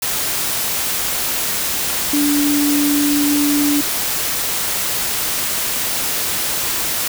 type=tone in noise; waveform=sine; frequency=290 Hz; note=D4; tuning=22 cents flat; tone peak=-14 dBFS; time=2.13-3.81 s; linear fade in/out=5 ms; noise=white; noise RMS=-20 dBFS; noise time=0.02-7.08 s; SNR=+3 dB; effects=none